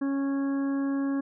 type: harmonic tone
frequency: 276 Hz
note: C#4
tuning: 7 cents flat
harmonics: 1 / 2 / 3 / 4 / 5 / 6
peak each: -25 / -40 / -47 / -43 / -50 / -45 dBFS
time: 0.01-1.21 s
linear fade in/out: 10 ms
effects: none